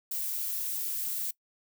violet noise, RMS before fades -33 dBFS, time 0.11-1.31 s, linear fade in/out 5 ms, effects noise-tail reverb RT60 0.1 s tail -22 dB re dry

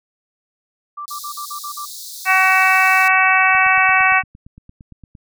sine tone bursts, 1174.7 Hz, D6, in tune, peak -26 dBFS, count 7, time 0.97-1.856 s, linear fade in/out 10 ms, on 88 ms, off 45 ms
pink high-pass noise, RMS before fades -33 dBFS, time 1.08-3.08 s, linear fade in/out 0 ms, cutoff 3700 Hz, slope 96 dB/octave
harmonic tone, 377.1 Hz, F#4, 33 cents sharp, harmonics 2 / 3 / 4 / 5 / 6 / 7, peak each -18 / -18 / -18 / -18 / -18 / -18 dBFS, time 2.25-4.23 s, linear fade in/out 50 ms
click train, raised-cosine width 5 ms, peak -28 dBFS, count 15, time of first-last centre 3.55-5.152 s, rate 8.74 Hz
effects none

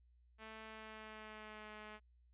5% pulse tone with pitch glide, 219.7 to 213.1 Hz, A3 to G#3, -2 to +45 cents, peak -39 dBFS, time 0.38-2 s, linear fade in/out 50 ms, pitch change -53 cents, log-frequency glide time 0.65-1.71 s, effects added 60 Hz sine -66 dBFS peak until 2.33 s + resampled to 8000 Hz

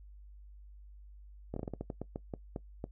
slowing click train, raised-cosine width 2 ms, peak -24 dBFS, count 13, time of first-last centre 1.54-2.841 s, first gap 24 ms, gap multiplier 1.25, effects noise-tail reverb RT60 0.1 s tail -19 dB re dry + added 50 Hz sine -50 dBFS peak until 2.91 s

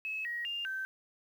sine tone with pitch steps, 2584 / 1896 / 2805 / 1549 Hz, E7 / A#6 / F7 / G6, -35 / +29 / +7 / -21 cents, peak -34 dBFS, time 0.05-0.85 s, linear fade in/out 0 ms, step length 200 ms, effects 10-bit

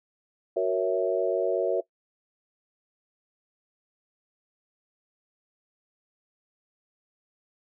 sine chord, F# dominant seventh, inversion none, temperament equal, 370 / 466.2 / 554.4 / 659.3 Hz, F#4 / A#4 / C#5 / E5, 0 / 0 / 0 / 0 cents, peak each -28 dBFS, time 0.56-1.81 s, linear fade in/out 10 ms, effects noise-tail reverb RT60 0.1 s tail -20 dB re dry

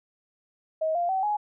sine tone with pitch steps, 634 / 695.4 / 762.7 / 836.6 Hz, D#5 / F5 / G5 / G#5, +32 / -8 / -48 / +12 cents, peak -23 dBFS, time 0.81-1.37 s, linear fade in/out 10 ms, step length 140 ms, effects none

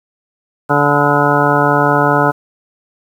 harmonic tone with a mistuned harmonic, 144.9 Hz, D3, 23 cents flat, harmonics 1 / 2 / 3 / 4 / 5 / 6 / 7 / 9 / 10, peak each -18 / -18 / -18 / -18 / -18 / -18 / -18 / -18 / -18 dBFS, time 0.69-2.32 s, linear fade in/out 20 ms, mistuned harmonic 9, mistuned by -27 cents, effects 7-bit

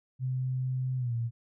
sine tone with pitch glide, 128.9 to 116.84 Hz, C3 to A#2, -26 to +4 cents, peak -28 dBFS, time 0.19-1.31 s, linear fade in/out 50 ms, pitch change -170 cents, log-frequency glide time 0.97-1.14 s, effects none

